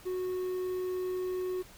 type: tone with quantisation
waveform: triangle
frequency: 367.4 Hz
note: F#4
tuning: 12 cents flat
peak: -29 dBFS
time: 0.05-1.63 s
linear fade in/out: 20 ms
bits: 9
effects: pink hiss -54 dBFS RMS until 1.77 s